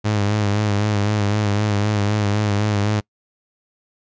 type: tone with vibrato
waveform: sawtooth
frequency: 103.83 Hz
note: G#2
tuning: in tune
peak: -13 dBFS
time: 0.04-3.01 s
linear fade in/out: 20 ms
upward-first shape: sine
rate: 3.9 Hz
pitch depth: 54 cents each way
effects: noise-tail reverb RT60 0.1 s tail -25 dB re dry + resampled to 16000 Hz